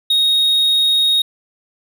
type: tone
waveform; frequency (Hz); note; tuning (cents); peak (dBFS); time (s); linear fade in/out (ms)
triangle; 3745; A#7; +7; -10; 0.1-1.22; 5
effects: none